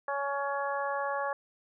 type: harmonic tone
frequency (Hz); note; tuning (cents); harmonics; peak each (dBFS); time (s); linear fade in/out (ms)
280.3; C#4; +19; 2 / 3 / 4 / 5 / 6; -34 / -35 / -35 / -42 / -38; 0.08-1.33; 2
effects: none